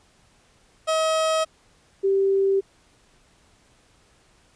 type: tone pair in turn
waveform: 30% pulse / sine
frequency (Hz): 637 / 390.2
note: D#5 / G4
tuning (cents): +41 / -8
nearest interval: minor sixth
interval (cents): 849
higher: first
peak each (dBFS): -17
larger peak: neither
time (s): 0.87-1.45 / 2.03-2.61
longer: neither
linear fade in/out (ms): 20
effects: pink hiss -59 dBFS RMS until 4.55 s + resampled to 22050 Hz